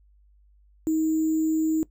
sine tone with sample-and-hold, 316.2 Hz, D#4, 28 cents sharp, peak -20 dBFS, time 0.87-1.83 s, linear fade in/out 0 ms, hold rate 7350 Hz, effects noise-tail reverb RT60 0.1 s tail -19 dB re dry + added 50 Hz sine -55 dBFS peak until 1.9 s

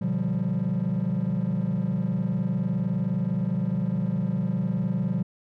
triangle chord, G dominant seventh, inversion first, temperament just, 122.5 / 147 / 176.4 / 196 Hz, B2 / D3 / F3 / G3, -14 / +2 / +18 / 0 cents, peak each -28 / -29 / -24 / -26 dBFS, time 0.01-5.23 s, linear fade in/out 10 ms, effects tanh soft clip ceiling -16 dBFS

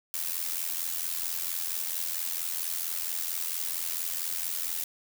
blue noise with amplitude modulation, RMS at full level -29 dBFS, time 0.14-4.84 s, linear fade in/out 0 ms, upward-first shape sine, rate 84.4 Hz, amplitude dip 75%, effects none

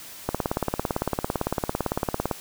click train, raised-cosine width 1 ms, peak -9 dBFS, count 37, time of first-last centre 0.29-2.312 s, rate 17.8 Hz, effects white hiss -42 dBFS RMS until 2.4 s

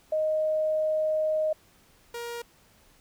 sine / sawtooth tone pair in turn, 622.3 / 472.4 Hz, D#5 / A#4, 0 / +23 cents, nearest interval perfect fourth, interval 477 cents, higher first, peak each -23 / -30 dBFS, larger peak first, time 0.12-1.53 / 2.14-2.42 s, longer first, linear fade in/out 5 ms, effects pink hiss -60 dBFS RMS until 3 s

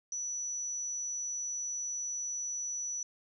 sine tone, 5920 Hz, F#8, in tune, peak -34 dBFS, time 0.12-3.03 s, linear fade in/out 2 ms, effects none

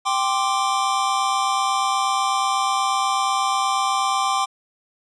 square chord, G suspended fourth, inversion none, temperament equal, 784 / 1046.5 / 1174.7 Hz, G5 / C6 / D6, 0 / 0 / 0 cents, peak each -24 dBFS, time 0.05-4.46 s, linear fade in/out 20 ms, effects resampled to 22050 Hz

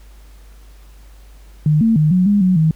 sine tone with pitch steps, 151.8 / 225.3 / 153 / 182.8 / 204.3 / 184.4 / 158.3 Hz, D#3 / A3 / D#3 / F#3 / G#3 / F#3 / D#3, -42 / +41 / -29 / -21 / -28 / -6 / +30 cents, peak -10 dBFS, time 1.66-2.71 s, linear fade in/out 2 ms, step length 150 ms, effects added 50 Hz sine -39 dBFS peak until 2.75 s + pink hiss -52 dBFS RMS until 2.75 s

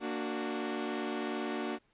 sawtooth chord, Bb augmented, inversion none, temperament equal with one note detuned, 230.8 / 293.7 / 370 Hz, Bb3 / D4 / F#4, -17 / 0 / 0 cents, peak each -34 dBFS, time 0-1.79 s, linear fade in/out 50 ms, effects pink hiss -71 dBFS RMS until 1.93 s + resampled to 8000 Hz

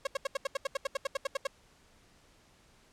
sawtooth tone bursts, 547 Hz, C#5, 23 cents flat, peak -25 dBFS, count 15, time 0.05-1.471 s, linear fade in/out 5 ms, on 21 ms, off 79 ms, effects pink hiss -63 dBFS RMS until 2.92 s + low-pass 9000 Hz 12 dB/octave

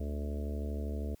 harmonic tone, 72.6 Hz, D2, 19 cents flat, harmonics 1 / 3 / 4 / 5 / 6 / 7 / 8 / 9, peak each -34 / -42 / -46 / -50 / -46 / -52 / -51 / -50 dBFS, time 0-1.15 s, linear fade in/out 5 ms, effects white hiss -67 dBFS RMS until 1.2 s

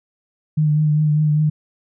sine tone with vibrato, 151.8 Hz, D#3, 42 cents flat, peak -13 dBFS, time 0.57-1.5 s, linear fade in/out 10 ms, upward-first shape triangle, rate 5 Hz, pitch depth 31 cents each way, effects none

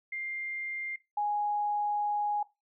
sine tone pair in turn, 2100 / 829.5 Hz, C7 / G#5, +6 / -2 cents, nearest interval octave + major third, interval 1608 cents, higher first, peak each -34 / -27 dBFS, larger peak second, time 0.12-0.96 / 1.17-2.43 s, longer second, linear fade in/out 5 ms, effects noise-tail reverb RT60 0.2 s tail -17 dB re dry

